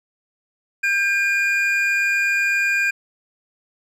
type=tone pair together; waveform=triangle; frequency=1594.7 / 2427 Hz; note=G6 / D#7; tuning=+29 / -44 cents; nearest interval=perfect fifth; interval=727 cents; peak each=-18 dBFS; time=0.83-2.91 s; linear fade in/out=10 ms; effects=none